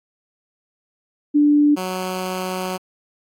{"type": "tone pair in turn", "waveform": ["sine", "10% pulse"], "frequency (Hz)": [293.8, 185.08], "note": ["D4", "F#3"], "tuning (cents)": [1, 1], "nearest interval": "minor sixth", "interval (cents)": 800, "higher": "first", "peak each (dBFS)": [-11, -15], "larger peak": "first", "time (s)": [[1.34, 1.76], [1.76, 2.78]], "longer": "second", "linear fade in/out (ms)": 20, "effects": ["AAC 64 kbps"]}